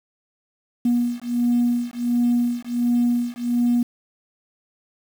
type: beating tone pair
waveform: sine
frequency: 240 / 241.4 Hz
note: B3 / B3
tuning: -49 / -39 cents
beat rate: 1.4 Hz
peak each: -20 / -20 dBFS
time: 0.85-3.83 s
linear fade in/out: 5 ms
effects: tanh soft clip ceiling -12 dBFS + 7-bit